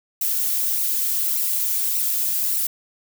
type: noise with flanger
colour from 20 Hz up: violet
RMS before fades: -22 dBFS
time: 0.21-2.67 s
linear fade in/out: 5 ms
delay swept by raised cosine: 0.58 to 5.88 ms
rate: 1.7 Hz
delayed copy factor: -0.65
effects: none